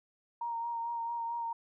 sine tone with vibrato, 932.3 Hz, A#5, in tune, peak -33 dBFS, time 0.41-1.53 s, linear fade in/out 5 ms, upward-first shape sine, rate 4.5 Hz, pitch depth 21 cents each way, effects none

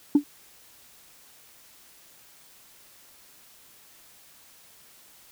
sine tone with exponential decay, 289.8 Hz, D4, 23 cents flat, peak -9 dBFS, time 0.15-0.24 s, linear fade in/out 5 ms, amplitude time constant 18 ms, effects tanh soft clip ceiling -10 dBFS + white hiss -54 dBFS RMS until 5.31 s

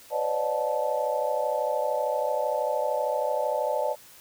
sine tone cluster, 506 / 571 / 604 / 715 / 874 Hz, B4 / D5 / D5 / F5 / A5, +42 / -49 / +48 / +41 / -12 cents, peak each -31 / -31 / -28 / -36 / -30 dBFS, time 0.1-3.96 s, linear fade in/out 50 ms, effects white hiss -51 dBFS RMS until 4.2 s

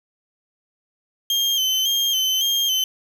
35% pulse tone with vibrato, 3136 Hz, G7, in tune, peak -16 dBFS, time 1.3-2.84 s, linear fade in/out 2 ms, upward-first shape square, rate 1.8 Hz, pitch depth 42 cents each way, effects 8-bit

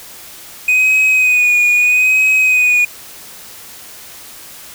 triangle tone with vibrato, 2492 Hz, D#7, 2 cents sharp, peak -7 dBFS, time 0.68-2.85 s, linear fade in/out 5 ms, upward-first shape sine, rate 0.78 Hz, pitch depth 33 cents each way, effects white hiss -35 dBFS RMS until 4.74 s

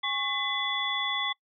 sine tone cluster, 822 / 1100 / 2020 / 3434 Hz, G#5 / C#6 / B6 / A7, -18 / -14 / +39 / -43 cents, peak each -38 / -34 / -32 / -30 dBFS, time 0.03-1.33 s, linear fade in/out 10 ms, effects noise-tail reverb RT60 0.1 s tail -23 dB re dry

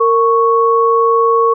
sine tone pair together, 460.5 / 1108.7 Hz, A#4 / C#6, -21 / 0 cents, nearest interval octave + minor third, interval 1521 cents, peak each -11 dBFS, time 0-1.54 s, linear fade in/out 10 ms, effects none

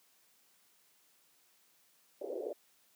pink band-pass noise, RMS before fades -40 dBFS, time 2.21-2.53 s, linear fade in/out 5 ms, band 350 to 610 Hz, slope 48 dB/octave, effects white hiss -69 dBFS RMS until 2.95 s + high-pass 150 Hz 12 dB/octave

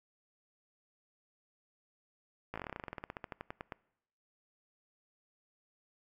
slowing click train, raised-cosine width 0.5 ms, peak -25 dBFS, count 24, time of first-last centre 2.54-3.722 s, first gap 17 ms, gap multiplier 1.09, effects noise-tail reverb RT60 0.8 s tail -23 dB re dry

